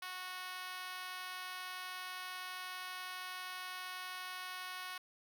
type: tone with high-pass filter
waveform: 5% pulse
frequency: 367.7 Hz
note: F#4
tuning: 11 cents flat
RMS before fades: -45 dBFS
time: 0.02-4.98 s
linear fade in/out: 5 ms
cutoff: 1000 Hz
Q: 1.8
effects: none